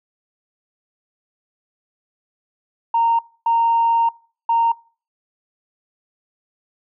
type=tone bursts at uneven times; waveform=sine; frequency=924 Hz; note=A#5; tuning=16 cents flat; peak=-13 dBFS; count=3; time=2.94-3.19 / 3.46-4.09 / 4.49-4.72 s; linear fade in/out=5 ms; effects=noise-tail reverb RT60 0.4 s tail -23 dB re dry + tanh soft clip ceiling -9 dBFS